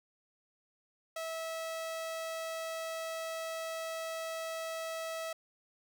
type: tone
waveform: sawtooth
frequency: 650 Hz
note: E5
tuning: 24 cents flat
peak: -33 dBFS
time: 1.16-5.33 s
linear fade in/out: 5 ms
effects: none